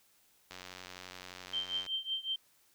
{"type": "click train", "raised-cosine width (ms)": 0.2, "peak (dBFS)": -28, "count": 125, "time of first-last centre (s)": [0.51, 1.864], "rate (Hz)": 91.6}
{"type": "tone with tremolo", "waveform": "sine", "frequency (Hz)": 3136, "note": "G7", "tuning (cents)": 0, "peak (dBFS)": -30, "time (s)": [1.53, 2.36], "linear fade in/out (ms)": 5, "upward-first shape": "triangle", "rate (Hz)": 5.4, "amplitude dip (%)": 95}
{"effects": ["white hiss -68 dBFS RMS until 2.74 s"]}